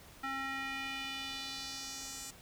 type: tone with band-pass filter sweep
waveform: square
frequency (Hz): 270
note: C#4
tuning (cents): -45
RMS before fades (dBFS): -41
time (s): 0.23-2.31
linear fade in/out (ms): 10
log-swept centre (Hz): 1500 to 7700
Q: 2
effects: pink hiss -56 dBFS RMS until 2.41 s